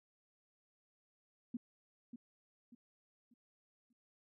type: tone with echo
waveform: sine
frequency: 239.6 Hz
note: A#3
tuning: 48 cents sharp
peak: -37 dBFS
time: 1.54-1.57 s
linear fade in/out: 5 ms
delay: 590 ms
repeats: 4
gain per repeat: -9 dB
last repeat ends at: 3.93 s
effects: none